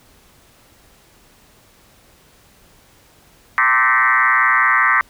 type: tone with frequency modulation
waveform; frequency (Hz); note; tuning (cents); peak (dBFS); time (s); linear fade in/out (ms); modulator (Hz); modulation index
sine; 1547; G6; -23; -11; 3.58-5.01; 0; 125; 4.1
effects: pink hiss -51 dBFS RMS until 5.09 s